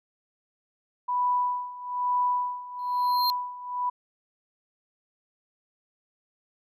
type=tone with tremolo; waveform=sine; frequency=987.8 Hz; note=B5; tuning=in tune; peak=-21 dBFS; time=1.08-3.9 s; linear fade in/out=10 ms; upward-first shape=sine; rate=1.1 Hz; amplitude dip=85%
type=tone with exponential growth; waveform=square; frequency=4186 Hz; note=C8; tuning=in tune; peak=-23 dBFS; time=2.79-3.3 s; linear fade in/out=0 ms; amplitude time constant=110 ms
effects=none